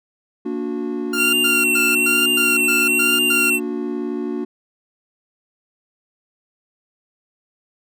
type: chord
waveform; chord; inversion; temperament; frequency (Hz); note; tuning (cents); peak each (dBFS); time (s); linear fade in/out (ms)
triangle; Bb augmented; none; just; 233.1 / 291.4 / 364.2; Bb3 / D4 / F#4; 0 / -13 / -27; -25 / -24 / -24; 0.45-4.45; 10
type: tone bursts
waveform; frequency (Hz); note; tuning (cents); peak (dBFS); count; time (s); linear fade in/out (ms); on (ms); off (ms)
sawtooth; 1400; F6; +4; -18; 8; 1.13-3.5; 5; 200; 110
type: tone with vibrato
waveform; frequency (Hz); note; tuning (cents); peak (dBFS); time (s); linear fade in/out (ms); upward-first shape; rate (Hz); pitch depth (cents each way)
square; 2737; F7; -36; -16; 1.16-3.6; 50; triangle; 1.1; 41
effects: none